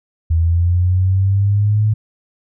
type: linear sweep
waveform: sine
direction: up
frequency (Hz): 80.8 to 108.6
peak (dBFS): -11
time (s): 0.3-1.94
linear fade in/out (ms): 10
effects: none